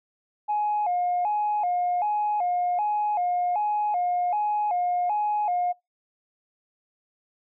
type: tone with vibrato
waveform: sine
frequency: 773 Hz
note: G5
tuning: 24 cents flat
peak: -21 dBFS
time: 0.48-5.73 s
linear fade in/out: 20 ms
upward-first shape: square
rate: 1.3 Hz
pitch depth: 140 cents each way
effects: noise-tail reverb RT60 0.2 s tail -25 dB re dry + tanh soft clip ceiling -18 dBFS